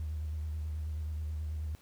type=tone with vibrato; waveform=triangle; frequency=77 Hz; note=D#2; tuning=17 cents flat; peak=-30 dBFS; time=0-1.75 s; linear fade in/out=0 ms; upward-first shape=square; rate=9.3 Hz; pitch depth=30 cents each way; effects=tanh soft clip ceiling -31 dBFS + pink hiss -62 dBFS RMS until 1.81 s